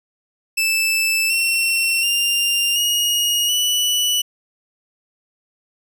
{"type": "tone with pitch steps", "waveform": "sawtooth", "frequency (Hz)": [2637, 2714, 2794, 2876, 2960], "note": ["E7", "E7", "F7", "F#7", "F#7"], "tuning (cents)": [0, 50, 0, -50, 0], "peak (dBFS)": -13, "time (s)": [0.57, 4.22], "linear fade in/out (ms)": 10, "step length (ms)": 730, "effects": []}